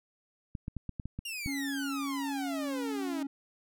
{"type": "clicks", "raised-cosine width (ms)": 5, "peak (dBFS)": -24, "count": 8, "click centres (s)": [0.552, 0.681, 0.767, 0.893, 0.998, 1.056, 1.19, 1.461]}
{"type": "exponential sweep", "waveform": "sawtooth", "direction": "down", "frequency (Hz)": [2855, 303.2], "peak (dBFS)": -33, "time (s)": [1.25, 3.23], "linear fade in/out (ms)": 5}
{"type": "tone", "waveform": "triangle", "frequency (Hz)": 277.2, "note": "C#4", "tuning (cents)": 0, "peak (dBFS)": -31, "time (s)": [1.47, 3.27], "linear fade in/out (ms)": 5}
{"effects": []}